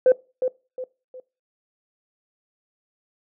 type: tone with echo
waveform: sine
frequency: 510 Hz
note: C5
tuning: 44 cents flat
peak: -10 dBFS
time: 0.06-0.12 s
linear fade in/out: 2 ms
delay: 360 ms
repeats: 3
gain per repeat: -9 dB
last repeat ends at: 1.2 s
effects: noise-tail reverb RT60 0.3 s tail -21 dB re dry + tanh soft clip ceiling -8 dBFS